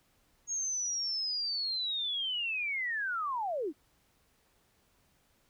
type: linear sweep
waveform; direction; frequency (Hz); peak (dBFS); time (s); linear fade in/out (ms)
sine; down; 6610 to 261.6; -31; 0.47-3.73; 50
effects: pink hiss -70 dBFS RMS until 5.49 s